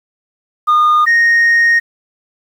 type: tone pair in turn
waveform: sine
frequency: 1221 / 1860.3 Hz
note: D#6 / A#6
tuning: -33 / -4 cents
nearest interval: perfect fifth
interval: 729 cents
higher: second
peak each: -5 dBFS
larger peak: neither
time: 0.67-1.06 / 1.06-1.8 s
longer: second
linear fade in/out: 20 ms
effects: tanh soft clip ceiling -6 dBFS + 7-bit